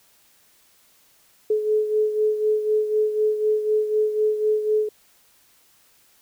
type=beating tone pair; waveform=sine; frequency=427.5 / 431.5 Hz; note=A4 / A4; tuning=-50 / -34 cents; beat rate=4 Hz; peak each=-19 / -26 dBFS; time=1.5-4.89 s; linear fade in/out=5 ms; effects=white hiss -58 dBFS RMS until 6.21 s